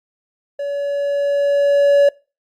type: tone with level ramp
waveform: triangle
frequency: 568 Hz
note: C#5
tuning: 42 cents sharp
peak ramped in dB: -19 to -6 dBFS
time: 0.59-2.09 s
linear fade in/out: 5 ms
effects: noise-tail reverb RT60 0.3 s tail -23 dB re dry + Opus 48 kbps